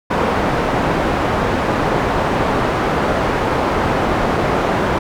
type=low-pass noise; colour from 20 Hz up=white; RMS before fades=-17 dBFS; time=0.1-4.99 s; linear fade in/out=10 ms; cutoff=930 Hz; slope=12 dB/octave; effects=none